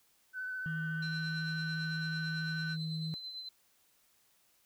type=tone with vibrato; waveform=sine; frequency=1511 Hz; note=F#6; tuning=36 cents sharp; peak=-36 dBFS; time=0.33-2.77 s; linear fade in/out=50 ms; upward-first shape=triangle; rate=14 Hz; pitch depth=19 cents each way
type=tone; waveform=sine; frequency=159.4 Hz; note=D#3; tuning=42 cents sharp; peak=-34 dBFS; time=0.66-3.14 s; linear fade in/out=0 ms
type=tone with tremolo; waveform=sine; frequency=4057 Hz; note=B7; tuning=46 cents sharp; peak=-39 dBFS; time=1.02-3.49 s; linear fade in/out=5 ms; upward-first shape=sine; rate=9 Hz; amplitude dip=45%
effects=tanh soft clip ceiling -29 dBFS + white hiss -70 dBFS RMS until 4.65 s